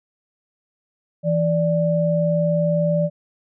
sine tone pair together, 165.28 / 587.3 Hz, E3 / D5, +5 / 0 cents, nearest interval octave + minor seventh, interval 2195 cents, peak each -19 dBFS, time 1.23-3.1 s, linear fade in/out 50 ms, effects none

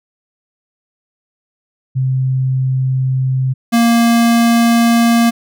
sine / square tone pair in turn, 130.81 / 233.1 Hz, C3 / A#3, 0 / 0 cents, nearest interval minor seventh, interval 1000 cents, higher second, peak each -12 / -9 dBFS, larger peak second, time 1.95-3.54 / 3.72-5.31 s, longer neither, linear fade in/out 20 ms, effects none

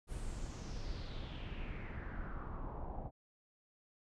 brown noise with low-pass filter sweep, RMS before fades -43 dBFS, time 0.07-3.11 s, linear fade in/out 50 ms, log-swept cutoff 10000 to 700 Hz, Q 3.9, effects none

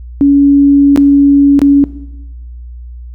sine tone with dropouts, 281.9 Hz, C#4, 29 cents sharp, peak -3 dBFS, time 0.21-1.84 s, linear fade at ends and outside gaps 0 ms, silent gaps 0.961-0.975 / 1.592-1.617 s, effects noise-tail reverb RT60 1.0 s tail -17 dB re dry + added 60 Hz sine -25 dBFS peak until 3.14 s

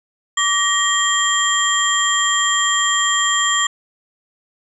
sine tone cluster, 1158 / 1885 / 3204 / 7300 Hz, D6 / A#6 / G7 / A#8, -25 / +19 / +37 / -37 cents, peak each -20 dBFS, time 0.37-3.67 s, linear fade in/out 5 ms, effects none

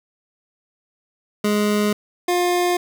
25% pulse tone pair in turn, 208.5 / 354.4 Hz, G#3 / F4, +7 / +25 cents, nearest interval major sixth, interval 918 cents, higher second, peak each -13 dBFS, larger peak neither, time 1.44-1.93 / 2.28-2.77 s, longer neither, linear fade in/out 5 ms, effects none

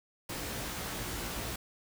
pink noise with comb filter, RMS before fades -38 dBFS, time 0.29-1.56 s, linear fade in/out 5 ms, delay 17 ms, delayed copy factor +0.85, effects none

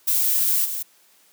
violet noise with level steps, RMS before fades -20 / -28 dBFS, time 0.07-0.83 s, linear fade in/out 10 ms, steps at 0.64 s, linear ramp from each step 20 ms, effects white hiss -57 dBFS RMS until 1.32 s + high-pass 200 Hz 12 dB/octave

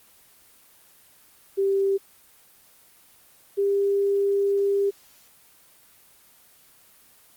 sine tone pair in turn, 392 / 398.9 Hz, G4 / G4, 0 / +30 cents, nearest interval unison, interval 30 cents, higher second, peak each -19 dBFS, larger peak neither, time 1.57-1.98 / 3.57-4.91 s, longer second, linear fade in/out 20 ms, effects white hiss -55 dBFS RMS until 7.36 s + Opus 24 kbps

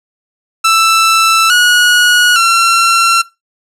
sawtooth tone with pitch steps, 1326 / 1455 / 1359 Hz, E6 / F#6 / F6, +10 / -29 / -48 cents, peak -3 dBFS, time 0.64-3.22 s, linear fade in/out 10 ms, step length 860 ms, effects noise-tail reverb RT60 0.2 s tail -17 dB re dry + low-pass 11000 Hz 12 dB/octave

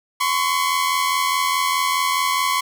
sawtooth tone pair together, 1026 / 1110.8 Hz, C6 / C#6, -34 / +3 cents, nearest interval minor second, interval 137 cents, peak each -17 dBFS, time 0.2-2.61 s, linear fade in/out 10 ms, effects none

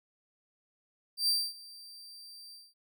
40% pulse tone with ADSR envelope, 4693 Hz, D8, 2 cents flat, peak -23 dBFS, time 1.17-2.74 s, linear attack 110 ms, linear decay 250 ms, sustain -23 dB, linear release 210 ms, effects none

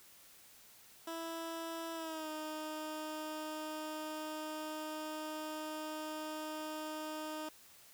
15% pulse tone with pitch glide, 329.6 to 309.3 Hz, E4 to D#4, 0 to -10 cents, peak -34 dBFS, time 1.07-7.49 s, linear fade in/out 5 ms, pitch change -110 cents, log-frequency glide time 1.94-2.29 s, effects white hiss -60 dBFS RMS until 7.93 s

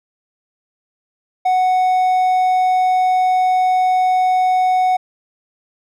triangle tone, 740 Hz, F#5, in tune, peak -10 dBFS, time 1.45-4.97 s, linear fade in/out 10 ms, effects none

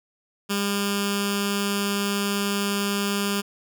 10% pulse tone with notch filter, 201.2 Hz, G3, 45 cents sharp, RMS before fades -25 dBFS, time 0.49-3.42 s, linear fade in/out 20 ms, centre 700 Hz, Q 0.56, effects none

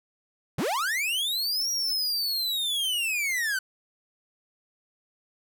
45% pulse linear two-way sweep, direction up then down, 96.3 to 5720 to 1487 Hz, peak -25 dBFS, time 0.58-3.59 s, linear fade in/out 5 ms, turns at 1.7 s, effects none

